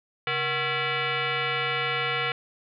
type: tone with frequency modulation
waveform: sine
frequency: 474.2 Hz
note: A#4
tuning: 30 cents sharp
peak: -24 dBFS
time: 0.27-2.32 s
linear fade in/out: 2 ms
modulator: 611 Hz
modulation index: 4.4
effects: none